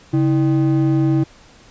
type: ring-modulated tone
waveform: triangle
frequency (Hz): 230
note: A#3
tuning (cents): -23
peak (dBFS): -8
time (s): 0.13-1.24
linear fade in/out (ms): 10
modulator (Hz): 91.9
effects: pink hiss -47 dBFS RMS until 1.7 s + resampled to 16000 Hz